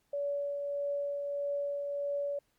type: tone with tremolo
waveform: sine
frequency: 570 Hz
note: C#5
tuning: 48 cents sharp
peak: -30 dBFS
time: 0.13-2.39 s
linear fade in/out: 5 ms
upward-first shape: triangle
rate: 1.6 Hz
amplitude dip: 35%
effects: pink hiss -75 dBFS RMS until 2.58 s + Opus 48 kbps